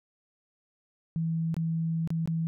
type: tone with dropouts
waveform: sine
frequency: 163.5 Hz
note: E3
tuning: 14 cents flat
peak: -26 dBFS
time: 1.16-2.47 s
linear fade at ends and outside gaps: 0 ms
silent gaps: 1.543-1.566 / 2.075-2.104 / 2.258-2.275 s
effects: none